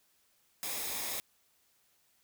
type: noise with comb filter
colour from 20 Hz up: white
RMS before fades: -37 dBFS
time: 0.63-1.2 s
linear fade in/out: 0 ms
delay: 0.68 ms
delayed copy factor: -0.5
effects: white hiss -71 dBFS RMS until 2.23 s